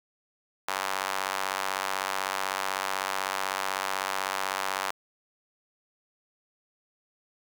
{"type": "tone with high-pass filter", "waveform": "sawtooth", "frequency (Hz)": 96, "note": "G2", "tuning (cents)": -36, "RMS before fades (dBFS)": -31, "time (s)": [0.68, 4.91], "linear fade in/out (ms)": 5, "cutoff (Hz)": 970, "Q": 1.5, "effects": []}